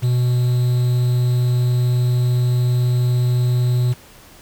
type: tone with quantisation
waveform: triangle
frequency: 123.47 Hz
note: B2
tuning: in tune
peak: -12 dBFS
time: 0.02-3.94 s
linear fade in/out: 20 ms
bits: 6
effects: pink hiss -45 dBFS RMS until 4.41 s